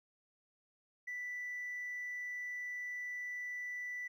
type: tone with hard clipping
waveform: triangle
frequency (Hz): 1975.5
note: B6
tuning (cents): 0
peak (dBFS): -39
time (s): 1.07-4.08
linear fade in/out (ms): 10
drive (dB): 2
effects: none